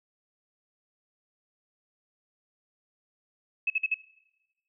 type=tone bursts; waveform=sine; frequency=2590 Hz; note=E7; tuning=31 cents flat; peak=-23 dBFS; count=4; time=3.67-3.944 s; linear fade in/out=5 ms; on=31 ms; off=50 ms; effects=noise-tail reverb RT60 1.0 s tail -19 dB re dry